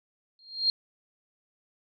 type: tone with exponential growth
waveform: sine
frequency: 4216 Hz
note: C8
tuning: 12 cents sharp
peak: -18 dBFS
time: 0.39-0.7 s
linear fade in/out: 1 ms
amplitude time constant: 66 ms
effects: none